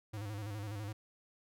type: tone with vibrato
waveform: square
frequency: 104.2 Hz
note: G#2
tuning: 6 cents sharp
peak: -40 dBFS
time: 0.13-0.93 s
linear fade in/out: 10 ms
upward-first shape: square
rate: 12 Hz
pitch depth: 68 cents each way
effects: none